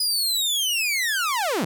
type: linear sweep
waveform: sawtooth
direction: down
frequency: 5000 to 132.6 Hz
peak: -18 dBFS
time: 0-1.65 s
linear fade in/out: 5 ms
effects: none